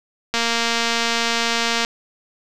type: click train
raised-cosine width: 0.2 ms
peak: -3 dBFS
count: 351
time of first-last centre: 0.34-1.849 s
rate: 232 Hz
effects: none